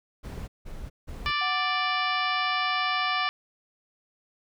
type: noise bursts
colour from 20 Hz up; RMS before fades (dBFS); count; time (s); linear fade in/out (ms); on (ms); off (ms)
brown; -37; 3; 0.23-1.32; 20; 250; 170
type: harmonic tone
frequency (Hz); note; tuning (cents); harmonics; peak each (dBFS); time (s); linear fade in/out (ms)
587.3; D5; 0; 2 / 3 / 4 / 5 / 6 / 7 / 8 / 9; -28 / -32 / -31 / -34 / -37 / -41 / -40 / -41; 1.26-3.29; 0
type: tone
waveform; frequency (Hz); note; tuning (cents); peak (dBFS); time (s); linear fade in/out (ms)
sine; 740; F#5; 0; -32; 1.41-3.28; 5
effects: none